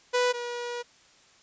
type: tone pair in turn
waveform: sawtooth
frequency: 493.9 / 481.8 Hz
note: B4 / B4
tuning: 0 / -43 cents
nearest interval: unison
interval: 43 cents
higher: first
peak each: -18 / -28 dBFS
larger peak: first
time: 0.13-0.33 / 0.33-0.83 s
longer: second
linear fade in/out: 20 ms
effects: white hiss -58 dBFS RMS until 1.42 s + resampled to 16000 Hz